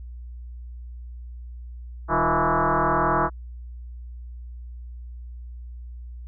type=tone with frequency modulation; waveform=sine; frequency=144.5 Hz; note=D3; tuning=28 cents flat; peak=-18 dBFS; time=2.08-3.3 s; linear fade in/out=50 ms; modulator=165 Hz; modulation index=7.8; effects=added 60 Hz sine -35 dBFS peak until 6.27 s